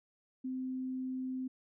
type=tone; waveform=sine; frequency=258.4 Hz; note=C4; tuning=21 cents flat; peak=-35 dBFS; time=0.44-1.48 s; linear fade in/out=10 ms; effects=none